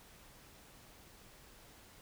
silence, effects pink hiss -59 dBFS RMS until 2.01 s

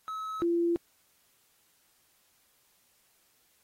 triangle / sine tone pair in turn, 1289 / 341.4 Hz, E6 / F4, -39 / -39 cents, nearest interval octave + major seventh, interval 2300 cents, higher first, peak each -32 / -24 dBFS, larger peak second, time 0.08-0.42 / 0.42-0.76 s, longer neither, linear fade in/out 0 ms, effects white hiss -68 dBFS RMS until 3.63 s + AAC 48 kbps

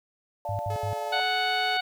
sine chord, D minor, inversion none, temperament equal, 587.3 / 698.5 / 880 Hz, D5 / F5 / A5, 0 / 0 / 0 cents, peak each -34 dBFS, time 0.45-1.2 s, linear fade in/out 2 ms
sine tone bursts, 101.9 Hz, G#2, 32 cents flat, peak -29 dBFS, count 3, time 0.49-0.932 s, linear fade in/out 0 ms, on 100 ms, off 71 ms
sawtooth tone with pitch glide, 430 to 427 Hz, A4 to G#4, -40 to +48 cents, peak -33 dBFS, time 0.7-1.77 s, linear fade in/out 2 ms, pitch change -12 cents, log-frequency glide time 1.05-1.33 s
harmonic tone, 740 Hz, F#5, in tune, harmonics 1 / 2 / 3 / 4 / 5 / 6, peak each -27 / -30 / -32 / -33 / -34 / -35 dBFS, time 1.12-1.81 s, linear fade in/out 10 ms
effects 9-bit

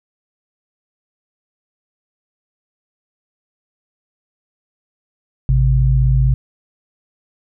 sine tone pair together, 54.96 / 130.81 Hz, A1 / C3, -1 / 0 cents, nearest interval octave + minor third, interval 1501 cents, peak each -13 dBFS, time 5.49-6.34 s, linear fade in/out 0 ms, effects none

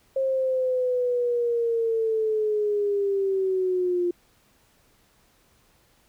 sine linear sweep, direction down, 536 to 349 Hz, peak -21 dBFS, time 0.16-4.11 s, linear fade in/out 5 ms, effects pink hiss -62 dBFS RMS until 6.08 s

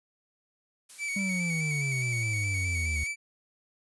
blue noise, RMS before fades -45 dBFS, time 0.89-3.08 s, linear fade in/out 10 ms
45% pulse tone with vibrato, 2276 Hz, C#7, 45 cents sharp, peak -30 dBFS, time 0.98-3.16 s, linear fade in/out 50 ms, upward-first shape square, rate 4.8 Hz, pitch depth 30 cents each way
triangle exponential sweep, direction down, 201.2 to 73.42 Hz, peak -27 dBFS, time 1.16-3.04 s, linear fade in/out 5 ms
effects resampled to 24000 Hz

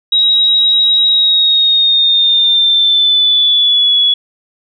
sine tone with pitch glide, 3823 to 3386 Hz, A#7 to G#7, +43 to +33 cents, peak -7 dBFS, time 0.12-4.14 s, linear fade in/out 5 ms, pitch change -210 cents, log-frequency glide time 1.07-3.96 s, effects none

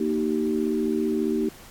sine chord, Eb major, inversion second, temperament equal with one note detuned, 233.1 / 311.1 / 385.9 Hz, Bb3 / Eb4 / G4, 0 / 0 / -27 cents, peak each -26 dBFS, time 0-1.49 s, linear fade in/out 5 ms, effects pink hiss -47 dBFS RMS until 1.7 s + AAC 64 kbps

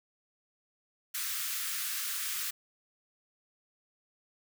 white high-pass noise, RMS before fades -35 dBFS, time 1.14-2.51 s, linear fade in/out 10 ms, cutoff 1200 Hz, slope 48 dB/octave, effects none

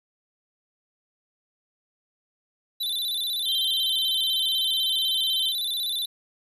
square tone with vibrato, 3743 Hz, A#7, 6 cents sharp, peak -26 dBFS, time 2.8-6.06 s, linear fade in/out 10 ms, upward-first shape square, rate 16 Hz, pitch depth 90 cents each way
sine tone with pitch glide, 3154 to 3111 Hz, G7 to G7, +10 to -14 cents, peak -24 dBFS, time 3.44-5.54 s, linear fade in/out 50 ms, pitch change -24 cents, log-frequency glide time 3.61-3.99 s
effects 10-bit

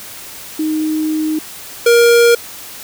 sine / square tone pair in turn, 311.1 / 471 Hz, D#4 / A#4, 0 / +18 cents, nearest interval perfect fifth, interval 718 cents, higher second, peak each -14 / -7 dBFS, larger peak second, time 0.59-1.39 / 1.86-2.35 s, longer first, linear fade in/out 5 ms, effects white hiss -32 dBFS RMS until 2.83 s

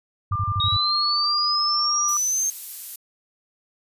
sine tone bursts, 98 Hz, G2, in tune, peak -21 dBFS, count 6, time 0.31-0.768 s, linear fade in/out 5 ms, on 48 ms, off 34 ms
sine tone, 1193 Hz, D6, 27 cents sharp, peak -24 dBFS, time 0.32-2.17 s, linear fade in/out 2 ms
sine linear sweep, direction up, 3729 to 6410 Hz, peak -20 dBFS, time 0.6-2.5 s, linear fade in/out 2 ms
violet noise, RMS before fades -32 dBFS, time 2.08-2.96 s, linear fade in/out 5 ms
effects resampled to 32000 Hz

